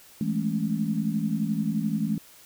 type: chord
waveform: sine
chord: A major seventh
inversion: second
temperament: equal with one note detuned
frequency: 164.81 / 207.7 / 219.2 / 277.2 Hz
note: E3 / G#3 / A3 / C#4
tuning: 0 / 0 / -6 / 0 cents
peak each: -30 / -28 / -28 / -34 dBFS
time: 0.21-2.18 s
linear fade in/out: 2 ms
effects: white hiss -52 dBFS RMS until 2.45 s